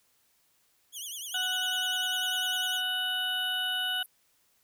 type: tone with vibrato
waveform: 15% pulse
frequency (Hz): 3136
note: G7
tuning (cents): 0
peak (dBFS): -30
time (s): 0.92-2.82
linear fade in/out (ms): 50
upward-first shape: triangle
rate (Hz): 10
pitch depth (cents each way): 180
type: harmonic tone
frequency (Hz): 740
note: F#5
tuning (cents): 0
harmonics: 1 / 2 / 4 / 5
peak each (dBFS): -40 / -33 / -30 / -39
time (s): 1.34-4.03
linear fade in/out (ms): 5
type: band-pass noise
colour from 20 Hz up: pink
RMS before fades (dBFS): -49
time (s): 2.14-4.06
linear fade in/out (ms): 0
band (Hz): 10000 to 13000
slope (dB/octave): 96
effects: white hiss -69 dBFS RMS until 4.63 s

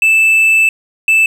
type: tone pair in turn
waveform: triangle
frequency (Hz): 2637 / 2637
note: E7 / E7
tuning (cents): 0 / 0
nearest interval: unison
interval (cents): 0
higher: neither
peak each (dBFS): -5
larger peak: neither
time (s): 0.02-0.69 / 1.08-1.26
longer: first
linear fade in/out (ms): 2
effects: none

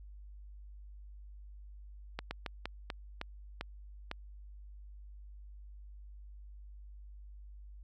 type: slowing click train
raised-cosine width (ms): 0.3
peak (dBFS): -21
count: 8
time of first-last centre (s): 2.19-4.114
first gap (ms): 120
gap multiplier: 1.27
effects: added 50 Hz sine -48 dBFS peak until 7.83 s

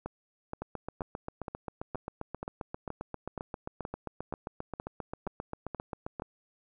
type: two click trains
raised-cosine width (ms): 1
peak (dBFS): -22 / -22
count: 14 / 43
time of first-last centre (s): 0.06-6.221 / 0.62-6.198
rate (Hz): 2.11 / 7.53
effects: none

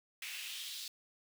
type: noise with high-pass filter sweep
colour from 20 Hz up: pink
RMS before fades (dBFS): -44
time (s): 0.22-0.88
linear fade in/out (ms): 2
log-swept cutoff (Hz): 2300 to 4000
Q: 2.7
effects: none

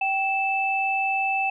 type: tone pair together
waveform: sine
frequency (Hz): 777.4 / 2637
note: G5 / E7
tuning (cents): -15 / 0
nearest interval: octave + major sixth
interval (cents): 2115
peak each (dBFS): -24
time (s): 0.01-1.5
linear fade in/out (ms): 5
effects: none

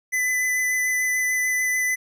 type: tone with vibrato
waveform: square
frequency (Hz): 2006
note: B6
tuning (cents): +26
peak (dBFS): -21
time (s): 0.12-1.96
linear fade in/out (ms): 20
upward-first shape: sine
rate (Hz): 6.8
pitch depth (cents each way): 10
effects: none

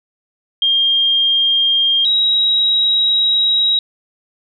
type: tone pair in turn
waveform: sine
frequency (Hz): 3211 / 3832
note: G7 / A#7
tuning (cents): +41 / +47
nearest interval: minor third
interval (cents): 306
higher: second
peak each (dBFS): -11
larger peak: neither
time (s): 0.62-2.05 / 2.05-3.79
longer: second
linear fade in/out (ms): 2
effects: none

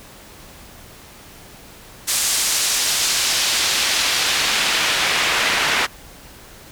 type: noise with band-pass filter sweep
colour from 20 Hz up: pink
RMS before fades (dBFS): -19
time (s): 2.07-5.87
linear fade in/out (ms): 20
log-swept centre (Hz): 7800 to 2000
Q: 0.85
effects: pink hiss -42 dBFS RMS until 6.71 s

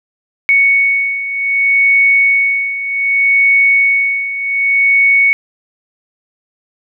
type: beating tone pair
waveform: sine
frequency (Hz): 2222 / 2222.65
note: C#7 / C#7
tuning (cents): +4 / +4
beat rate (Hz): 0.65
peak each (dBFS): -15 / -10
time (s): 0.49-5.33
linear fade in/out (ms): 0
effects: none

